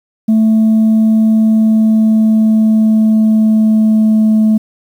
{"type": "tone with pitch glide", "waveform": "sine", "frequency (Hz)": [220, 217.2], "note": ["A3", "A3"], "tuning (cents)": [0, -22], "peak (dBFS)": -4, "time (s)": [0.28, 4.58], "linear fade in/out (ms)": 10, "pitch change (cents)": -22, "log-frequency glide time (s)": [1.29, 4.45], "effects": ["tanh soft clip ceiling -5 dBFS", "7-bit"]}